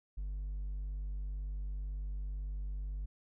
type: tone with hard clipping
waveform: sine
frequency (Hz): 49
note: G1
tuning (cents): 0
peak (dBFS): -37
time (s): 0.17-3.06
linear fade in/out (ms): 10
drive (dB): 2
effects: none